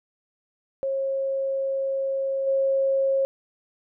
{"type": "tone with level steps", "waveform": "sine", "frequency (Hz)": 541, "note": "C#5", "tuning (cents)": -42, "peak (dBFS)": [-23, -19], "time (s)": [0.83, 3.25], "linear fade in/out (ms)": 0, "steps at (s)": 2.46, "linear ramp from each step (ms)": 20, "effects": []}